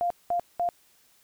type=tone bursts; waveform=sine; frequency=698.5 Hz; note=F5; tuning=in tune; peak=-23 dBFS; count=3; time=0.01-0.689 s; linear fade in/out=0 ms; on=93 ms; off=200 ms; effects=white hiss -62 dBFS RMS until 1.23 s